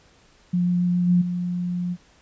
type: tone with vibrato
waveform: sine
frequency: 177.3 Hz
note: F3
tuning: 26 cents sharp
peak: -18 dBFS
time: 0.53-1.22 s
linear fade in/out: 10 ms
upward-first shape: sine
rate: 7.2 Hz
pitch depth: 8 cents each way
type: tone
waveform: sine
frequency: 177.3 Hz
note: F3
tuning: 26 cents sharp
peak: -23 dBFS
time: 1.06-1.97 s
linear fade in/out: 50 ms
effects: pink hiss -56 dBFS RMS until 2.21 s + resampled to 16000 Hz